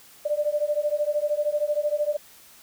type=beating tone pair; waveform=sine; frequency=587.3 / 600.3 Hz; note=D5 / D5; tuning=0 / +38 cents; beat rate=13 Hz; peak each=-25 dBFS; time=0.25-2.17 s; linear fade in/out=10 ms; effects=white hiss -51 dBFS RMS until 2.62 s